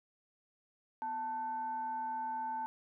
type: tone with frequency modulation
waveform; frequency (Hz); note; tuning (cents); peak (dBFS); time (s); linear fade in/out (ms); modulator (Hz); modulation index
sine; 884; A5; +8; -35; 1.02-2.66; 0; 635; 0.29
effects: none